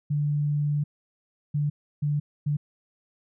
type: tone bursts at uneven times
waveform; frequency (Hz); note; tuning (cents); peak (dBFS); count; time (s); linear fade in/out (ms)
sine; 146.83; D3; 0; -22; 4; 0.1-0.84 / 1.54-1.7 / 2.02-2.2 / 2.46-2.57; 10
effects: none